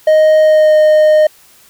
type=tone with pitch glide; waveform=triangle; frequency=622.3 to 615.2 Hz; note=D#5 to D#5; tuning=0 to -20 cents; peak=-3 dBFS; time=0.07-1.27 s; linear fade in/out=5 ms; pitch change=-20 cents; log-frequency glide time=0.4-0.76 s; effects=white hiss -45 dBFS RMS until 1.69 s